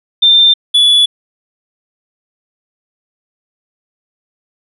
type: tone pair in turn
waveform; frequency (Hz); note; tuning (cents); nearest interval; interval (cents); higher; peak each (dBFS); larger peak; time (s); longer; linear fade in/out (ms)
sine / triangle; 3587 / 3428; A7 / A7; +33 / -46; minor second; 79; first; -4; neither; 0.22-0.54 / 0.74-1.06; neither; 10
effects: resampled to 32000 Hz